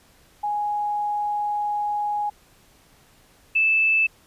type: tone pair in turn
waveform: sine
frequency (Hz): 830.6 / 2631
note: G#5 / E7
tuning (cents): 0 / -4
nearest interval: octave + minor sixth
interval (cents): 1996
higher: second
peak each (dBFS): -22 / -16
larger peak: second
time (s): 0.43-2.3 / 3.55-4.07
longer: first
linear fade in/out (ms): 10
effects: pink hiss -56 dBFS RMS until 4.26 s + resampled to 32000 Hz